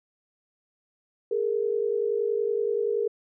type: tone pair together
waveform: sine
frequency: 413 / 463.6 Hz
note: G#4 / A#4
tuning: -10 / -10 cents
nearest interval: major second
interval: 200 cents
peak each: -26 dBFS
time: 1.31-3.08 s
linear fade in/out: 5 ms
effects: none